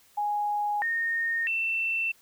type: tone with pitch steps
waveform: sine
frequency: 829 / 1841 / 2681 Hz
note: G#5 / A#6 / E7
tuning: -3 / -22 / +29 cents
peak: -25 dBFS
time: 0.17-2.12 s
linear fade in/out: 10 ms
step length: 650 ms
effects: white hiss -60 dBFS RMS until 2.21 s